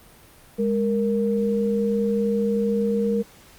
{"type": "tone pair together", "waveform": "sine", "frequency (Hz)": [205.6, 466.2], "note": ["G#3", "A#4"], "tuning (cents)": [-17, 0], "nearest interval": "octave + major second", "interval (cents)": 1417, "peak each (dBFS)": -22, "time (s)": [0.58, 3.23], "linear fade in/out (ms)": 20, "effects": ["pink hiss -50 dBFS RMS until 3.58 s", "Opus 32 kbps"]}